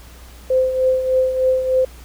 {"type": "tone with tremolo", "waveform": "sine", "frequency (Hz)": 517, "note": "C5", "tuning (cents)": -21, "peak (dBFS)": -11, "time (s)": [0.5, 1.85], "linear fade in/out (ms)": 5, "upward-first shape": "triangle", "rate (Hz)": 3.3, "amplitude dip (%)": 65, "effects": ["added 60 Hz sine -39 dBFS peak until 2.04 s", "pink hiss -45 dBFS RMS until 2.04 s"]}